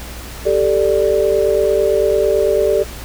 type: chord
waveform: sine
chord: G suspended second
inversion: none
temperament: just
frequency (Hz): 392 / 441 / 588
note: G4 / A4 / D5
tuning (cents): 0 / +4 / +2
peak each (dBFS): -16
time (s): 0.45-2.84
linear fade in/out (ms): 20
effects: added 60 Hz sine -31 dBFS peak until 3.04 s + pink hiss -33 dBFS RMS until 3.04 s